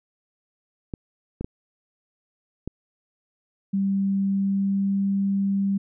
clicks, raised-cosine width 3 ms, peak -17 dBFS, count 4, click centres 0.938 / 1.41 / 1.445 / 2.676 s
sine tone with pitch glide, 195.9 to 197.03 Hz, G3 to G3, -1 to +9 cents, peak -20 dBFS, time 3.73-5.78 s, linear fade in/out 10 ms, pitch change +10 cents, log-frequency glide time 4.25-4.98 s
effects none

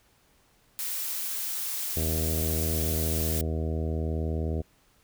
blue noise, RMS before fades -32 dBFS, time 0.79-3.41 s, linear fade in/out 0 ms
harmonic tone, 79.8 Hz, D#2, 44 cents sharp, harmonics 1 / 2 / 3 / 4 / 5 / 6 / 7 / 8 / 9, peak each -28 / -35 / -37 / -39 / -38 / -40 / -45 / -43 / -49 dBFS, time 1.96-4.62 s, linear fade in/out 10 ms
effects pink hiss -64 dBFS RMS until 5.03 s

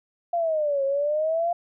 sine exponential two-way sweep, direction down then up, 698.5 to 541 to 698.5 Hz, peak -21 dBFS, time 0.33-1.53 s, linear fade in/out 5 ms, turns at 0.84 s, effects none

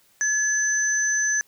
sine tone pair together, 1705 / 6090 Hz, G#6 / F#8, +45 / +49 cents, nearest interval octave + minor seventh, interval 2204 cents, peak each -22 / -23 dBFS, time 0.21-1.41 s, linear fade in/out 0 ms, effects white hiss -60 dBFS RMS until 1.47 s

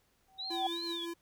sine tone with exponential growth, 765 Hz, G5, 42 cents flat, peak -27 dBFS, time 0.28-0.67 s, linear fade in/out 5 ms, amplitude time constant 84 ms
sine tone with vibrato, 3755 Hz, A#7, 12 cents sharp, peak -37 dBFS, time 0.38-1.06 s, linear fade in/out 20 ms, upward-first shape triangle, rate 2.7 Hz, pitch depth 220 cents each way
square tone with tremolo, 338.9 Hz, E4, 48 cents sharp, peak -37 dBFS, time 0.5-1.14 s, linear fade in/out 10 ms, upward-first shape triangle, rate 5.5 Hz, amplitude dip 55%
effects pink hiss -72 dBFS RMS until 1.21 s

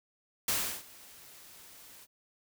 white noise with ADSR envelope, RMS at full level -29 dBFS, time 0.48-2.07 s, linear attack 4 ms, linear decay 340 ms, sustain -24 dB, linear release 41 ms, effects none

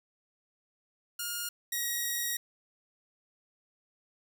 5% pulse tone pair in turn, 1420 / 1895.5 Hz, F6 / A#6, +28 / +28 cents, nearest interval perfect fourth, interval 500 cents, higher second, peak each -22 / -20 dBFS, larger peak second, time 1.19-1.49 / 1.72-2.37 s, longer second, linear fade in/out 5 ms, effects none

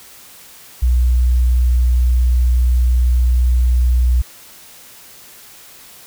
sine tone, 61.4 Hz, B1, 9 cents flat, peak -10 dBFS, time 0.82-4.22 s, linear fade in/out 10 ms, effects white hiss -41 dBFS RMS until 6.06 s

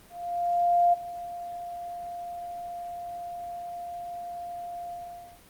sine tone with ADSR envelope, 698.5 Hz, F5, in tune, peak -17 dBFS, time 0.09-5.42 s, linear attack 840 ms, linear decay 16 ms, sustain -17 dB, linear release 500 ms, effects pink hiss -54 dBFS RMS until 5.49 s + Opus 32 kbps

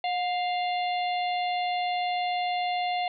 harmonic tone with a mistuned harmonic, 698.5 Hz, F5, in tune, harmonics 1 / 3 / 4 / 5 / 6, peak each -26 / -36 / -38 / -40 / -42 dBFS, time 0.04-3.08 s, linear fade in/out 2 ms, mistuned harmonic 1, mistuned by +51 cents, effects none

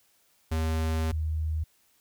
square / sine tone pair in turn, 80 / 78.4 Hz, D#2 / D#2, +49 / +14 cents, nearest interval unison, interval 35 cents, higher first, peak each -26 dBFS, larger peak neither, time 0.51-1.12 / 1.12-1.64 s, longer first, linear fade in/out 10 ms, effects white hiss -66 dBFS RMS until 2 s

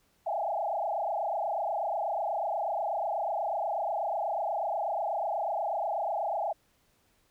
sine tone with frequency modulation, 740 Hz, F#5, in tune, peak -28 dBFS, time 0.26-6.53 s, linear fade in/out 10 ms, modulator 28.2 Hz, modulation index 3.8, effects pink hiss -69 dBFS RMS until 7.3 s

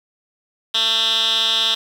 10% pulse tone with band-pass filter, 224 Hz, A3, 31 cents sharp, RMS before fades -18 dBFS, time 0.74-1.75 s, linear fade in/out 10 ms, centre 3600 Hz, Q 5.8, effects 7-bit

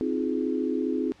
sine chord, F minor seventh, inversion second, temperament just, 261.9 / 314.3 / 349.2 / 419.1 Hz, C4 / Eb4 / F4 / Ab4, +2 / +18 / 0 / +16 cents, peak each -28 / -30 / -31 / -31 dBFS, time 0.01-1.12 s, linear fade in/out 0 ms, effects pink hiss -56 dBFS RMS until 1.2 s + low-pass 5000 Hz 12 dB/octave

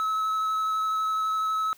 triangle tone with vibrato, 1293 Hz, E6, 34 cents flat, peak -22 dBFS, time 0-1.73 s, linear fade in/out 0 ms, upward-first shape sine, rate 12 Hz, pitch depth 10 cents each way, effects white hiss -56 dBFS RMS until 1.77 s

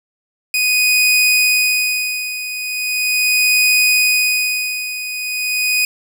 sawtooth tone with tremolo, 2489 Hz, D#7, in tune, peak -7 dBFS, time 0.54-5.85 s, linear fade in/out 2 ms, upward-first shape sine, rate 0.39 Hz, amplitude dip 75%, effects none

